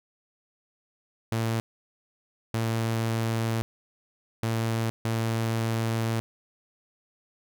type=tone bursts at uneven times; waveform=sawtooth; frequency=113.4 Hz; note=A#2; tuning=47 cents flat; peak=-21 dBFS; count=4; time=1.32-1.6 / 2.54-3.62 / 4.43-4.9 / 5.05-6.2 s; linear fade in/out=0 ms; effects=none